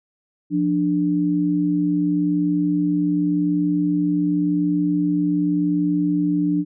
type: tone pair together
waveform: sine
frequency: 174.61 / 295.5 Hz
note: F3 / D4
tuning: 0 / +11 cents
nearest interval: major sixth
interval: 911 cents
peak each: -22 / -18 dBFS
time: 0.5-6.65 s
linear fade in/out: 50 ms
effects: none